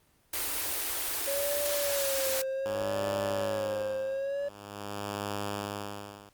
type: band-stop noise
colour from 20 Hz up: white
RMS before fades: -32 dBFS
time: 0.33-2.42 s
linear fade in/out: 5 ms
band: 100 to 260 Hz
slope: 96 dB/octave
type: tone with vibrato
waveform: triangle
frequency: 554.4 Hz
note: C#5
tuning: in tune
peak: -28 dBFS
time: 1.27-4.49 s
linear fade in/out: 10 ms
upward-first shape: sine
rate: 0.66 Hz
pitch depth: 78 cents each way
type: tone with tremolo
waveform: 5% pulse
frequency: 102 Hz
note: G#2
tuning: 31 cents flat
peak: -21 dBFS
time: 2.66-6.29 s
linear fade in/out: 0 ms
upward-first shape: sine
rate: 0.46 Hz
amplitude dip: 95%
effects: pink hiss -66 dBFS RMS until 6.33 s + Opus 24 kbps